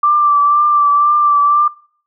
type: tone with vibrato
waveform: sine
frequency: 1174 Hz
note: D6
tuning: 1 cent flat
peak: -8 dBFS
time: 0.03-1.68 s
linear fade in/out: 5 ms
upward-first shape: triangle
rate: 2 Hz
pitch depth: 31 cents each way
effects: noise-tail reverb RT60 0.6 s tail -26 dB re dry